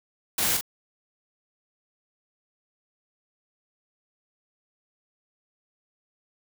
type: noise with echo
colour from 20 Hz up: white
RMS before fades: -25 dBFS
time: 0.38-0.57 s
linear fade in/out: 5 ms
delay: 41 ms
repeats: 1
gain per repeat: -5 dB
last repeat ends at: 0.611 s
effects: none